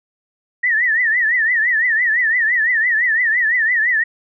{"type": "tone with vibrato", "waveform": "sine", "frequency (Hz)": 1864.7, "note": "A#6", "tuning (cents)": 0, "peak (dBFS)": -13, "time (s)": [0.63, 4.04], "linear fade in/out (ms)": 10, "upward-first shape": "triangle", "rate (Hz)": 5.9, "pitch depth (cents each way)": 160, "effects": []}